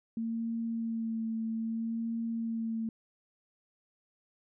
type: tone with vibrato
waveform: sine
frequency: 226.6 Hz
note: A#3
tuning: 49 cents flat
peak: -31 dBFS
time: 0.17-2.89 s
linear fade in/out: 2 ms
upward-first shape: sine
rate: 0.62 Hz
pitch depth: 20 cents each way
effects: none